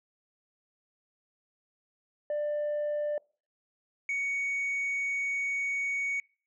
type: tone pair in turn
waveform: sine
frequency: 593 / 2234 Hz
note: D5 / C#7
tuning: +17 / +13 cents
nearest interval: octave + major seventh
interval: 2296 cents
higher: second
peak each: -26 dBFS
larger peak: neither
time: 2.3-3.18 / 4.09-6.2 s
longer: second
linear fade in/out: 2 ms
effects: noise-tail reverb RT60 0.4 s tail -26 dB re dry + tanh soft clip ceiling -27 dBFS